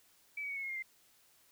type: tone with pitch steps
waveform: sine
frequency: 2302 / 2265 / 2229 / 2193 / 2158 / 2123 / 2089 Hz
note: D7 / C#7 / C#7 / C#7 / C#7 / C7 / C7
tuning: -35 / +37 / +9 / -19 / -47 / +25 / -3 cents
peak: -37 dBFS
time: 0.37-0.825 s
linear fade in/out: 5 ms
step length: 65 ms
effects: white hiss -67 dBFS RMS until 1.51 s